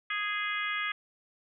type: harmonic tone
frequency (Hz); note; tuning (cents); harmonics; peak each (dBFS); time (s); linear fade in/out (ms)
414.7; G#4; -3; 3 / 4 / 5 / 6 / 7 / 8; -36 / -35 / -34 / -39 / -43 / -41; 0.1-0.92; 5
effects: none